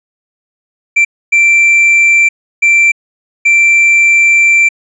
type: tone bursts at uneven times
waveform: triangle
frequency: 2349 Hz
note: D7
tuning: in tune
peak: -3 dBFS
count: 4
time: 0.96-1.05 / 1.32-2.29 / 2.62-2.92 / 3.45-4.69 s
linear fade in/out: 10 ms
effects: resampled to 22050 Hz